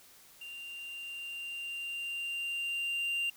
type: tone with level ramp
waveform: triangle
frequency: 2783 Hz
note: F7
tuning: 7 cents flat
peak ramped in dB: -41 to -28 dBFS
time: 0.41-3.3 s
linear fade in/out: 5 ms
effects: white hiss -58 dBFS RMS until 3.36 s